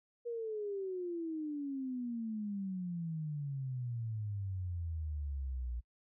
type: exponential sweep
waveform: sine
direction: down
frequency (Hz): 480 to 58.27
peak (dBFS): -36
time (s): 0.25-5.81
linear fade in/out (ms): 20
effects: noise-tail reverb RT60 0.1 s tail -26 dB re dry